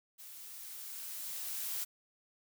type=noise with level ramp; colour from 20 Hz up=blue; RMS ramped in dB=-51 to -37 dBFS; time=0.18-1.85 s; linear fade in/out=20 ms; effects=none